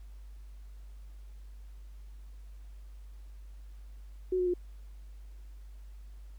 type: tone with pitch steps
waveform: sine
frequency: 369.1 / 362.3 / 355.7 Hz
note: F#4 / F#4 / F4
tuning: -4 / -36 / +32 cents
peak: -26 dBFS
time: 4.32-4.539 s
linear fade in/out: 5 ms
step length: 73 ms
effects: added 50 Hz sine -45 dBFS peak until 6.38 s + pink hiss -68 dBFS RMS until 6.38 s